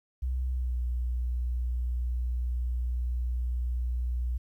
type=tone with pitch glide; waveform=sine; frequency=63.5 to 60.91 Hz; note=B1 to B1; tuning=+49 to -23 cents; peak=-27 dBFS; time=0.22-4.38 s; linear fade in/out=10 ms; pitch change=-72 cents; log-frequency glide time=0.51-0.77 s; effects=11-bit